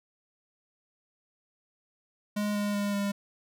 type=tone with pitch steps; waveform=square; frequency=207.7 / 205.6 / 203.4 / 201.3 Hz; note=G#3 / G#3 / G#3 / G3; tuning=0 / -17 / -36 / +46 cents; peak=-28 dBFS; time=2.36-3.12 s; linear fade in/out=10 ms; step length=190 ms; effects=none